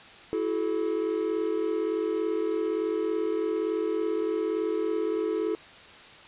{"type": "tone cluster", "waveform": "triangle", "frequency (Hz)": [330.2, 373.6, 431.4], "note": ["E4", "F#4", "A4"], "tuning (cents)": [3, 17, -34], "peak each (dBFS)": [-28, -31, -26], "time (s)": [0.33, 5.55], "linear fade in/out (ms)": 0, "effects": ["white hiss -48 dBFS RMS until 6.27 s", "resampled to 8000 Hz"]}